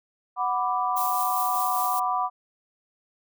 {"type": "chord", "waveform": "sine", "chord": "B minor", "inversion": "second", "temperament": "equal with one note detuned", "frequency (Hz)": [740, 990.6, 1174.7], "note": ["F#5", "B5", "D6"], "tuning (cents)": [0, 5, 0], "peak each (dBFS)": -27, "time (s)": [0.36, 2.3], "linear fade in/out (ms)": 50}
{"type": "noise with tremolo", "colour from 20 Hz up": "violet", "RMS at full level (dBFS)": -31, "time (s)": [0.96, 2], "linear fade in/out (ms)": 10, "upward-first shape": "triangle", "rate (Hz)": 5, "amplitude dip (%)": 35}
{"effects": []}